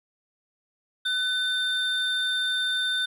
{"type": "tone pair together", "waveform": "triangle", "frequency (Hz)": [1507, 3592], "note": ["F#6", "A7"], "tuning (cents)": [31, 35], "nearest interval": "octave + minor third", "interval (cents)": 1504, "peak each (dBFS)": [-26, -24], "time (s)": [1.05, 3.06], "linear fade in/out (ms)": 10, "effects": []}